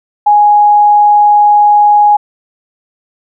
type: tone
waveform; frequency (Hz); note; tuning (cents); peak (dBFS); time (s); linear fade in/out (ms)
sine; 830.6; G#5; 0; -3; 0.26-2.17; 10
effects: none